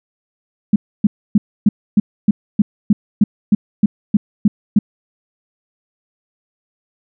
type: tone bursts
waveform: sine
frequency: 207.7 Hz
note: G#3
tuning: in tune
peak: -6 dBFS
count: 14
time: 0.73-4.79 s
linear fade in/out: 5 ms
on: 30 ms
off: 280 ms
effects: none